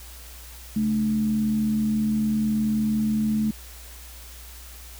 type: tone with frequency modulation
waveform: sine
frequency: 215.5 Hz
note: A3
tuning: 36 cents flat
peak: -20 dBFS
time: 0.76-3.51 s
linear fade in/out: 5 ms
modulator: 80.8 Hz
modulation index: 0.34
effects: added 60 Hz sine -42 dBFS peak until 4.99 s + white hiss -45 dBFS RMS until 4.99 s